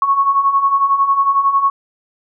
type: beating tone pair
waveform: sine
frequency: 1096 / 1107 Hz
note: C#6 / C#6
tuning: -20 / -3 cents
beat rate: 11 Hz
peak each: -18 / -12 dBFS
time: 0.02-1.7 s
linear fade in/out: 2 ms
effects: none